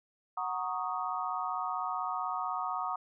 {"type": "chord", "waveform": "sine", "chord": "D# minor seventh", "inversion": "first", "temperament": "equal", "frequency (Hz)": [740, 932.3, 1108.7, 1244.5], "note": ["F#5", "A#5", "C#6", "D#6"], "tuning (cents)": [0, 0, 0, 0], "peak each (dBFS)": [-37, -38, -38, -36], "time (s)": [0.37, 2.96], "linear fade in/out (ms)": 5, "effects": []}